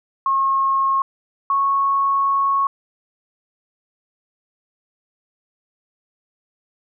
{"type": "tone pair in turn", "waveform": "sine", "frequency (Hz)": [1083, 1102.6], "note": ["C#6", "C#6"], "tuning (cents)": [-41, -10], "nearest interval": "unison", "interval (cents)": 31, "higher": "second", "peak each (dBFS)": -15, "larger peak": "neither", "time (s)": [[0.26, 1.02], [1.5, 2.67]], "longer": "second", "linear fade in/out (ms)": 2, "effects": []}